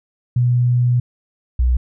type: tone pair in turn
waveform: sine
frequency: 122.7 / 61.81 Hz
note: B2 / B1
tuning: -11 / +2 cents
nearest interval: octave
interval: 1187 cents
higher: first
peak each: -12 dBFS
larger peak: neither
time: 0.36-1 / 1.59-1.77 s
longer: first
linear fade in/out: 5 ms
effects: none